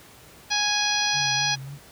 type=harmonic tone; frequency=830.6 Hz; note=G#5; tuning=in tune; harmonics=1 / 2 / 3 / 4 / 5 / 6 / 7; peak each=-29 / -29 / -29 / -29 / -29 / -29 / -29 dBFS; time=0.5-1.56 s; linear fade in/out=20 ms
type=tone with vibrato; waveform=sine; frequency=138 Hz; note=C#3; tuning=7 cents flat; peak=-34 dBFS; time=1.12-1.79 s; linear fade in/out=50 ms; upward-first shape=triangle; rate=3.6 Hz; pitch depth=75 cents each way
effects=pink hiss -49 dBFS RMS until 1.91 s + high-pass 60 Hz 12 dB/octave